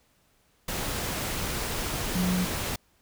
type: tone in noise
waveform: sine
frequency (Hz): 181.8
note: F#3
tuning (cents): -30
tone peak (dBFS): -24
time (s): 2.15-2.45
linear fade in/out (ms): 5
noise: pink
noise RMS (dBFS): -31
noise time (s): 0.68-2.76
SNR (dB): +4
effects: pink hiss -66 dBFS RMS until 3.01 s